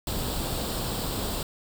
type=noise with comb filter; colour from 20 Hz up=pink; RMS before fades=-30 dBFS; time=0.07-1.43 s; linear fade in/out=2 ms; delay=0.24 ms; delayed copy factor=+0.6; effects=none